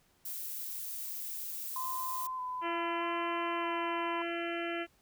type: noise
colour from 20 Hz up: violet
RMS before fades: -40 dBFS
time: 0.25-2.27 s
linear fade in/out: 5 ms
type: tone with vibrato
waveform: sine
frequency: 1017 Hz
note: C6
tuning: 50 cents flat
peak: -35 dBFS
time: 1.76-4.22 s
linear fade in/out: 2 ms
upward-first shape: square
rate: 0.8 Hz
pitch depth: 18 cents each way
type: harmonic tone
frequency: 339.9 Hz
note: F4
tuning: 47 cents flat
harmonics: 1 / 2 / 4 / 5 / 6 / 7 / 8 / 9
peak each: -37 / -40 / -43 / -44 / -45 / -45 / -46 / -47 dBFS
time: 2.61-4.87 s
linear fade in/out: 50 ms
effects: pink hiss -69 dBFS RMS until 5.01 s